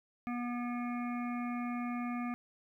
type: harmonic tone with a mistuned harmonic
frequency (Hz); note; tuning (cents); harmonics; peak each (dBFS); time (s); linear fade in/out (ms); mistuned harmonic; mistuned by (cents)
242; B3; -35; 1 / 3 / 5 / 7 / 9 / 10; -35 / -44 / -44 / -53 / -49 / -53; 0.27-2.34; 0; 7; +18
effects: 12-bit